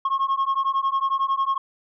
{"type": "beating tone pair", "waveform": "sine", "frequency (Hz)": [1079, 1090], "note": ["C#6", "C#6"], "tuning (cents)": [-47, -29], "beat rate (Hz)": 11, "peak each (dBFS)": -21, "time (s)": [0.05, 1.58], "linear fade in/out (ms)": 5, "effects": ["tanh soft clip ceiling -17 dBFS"]}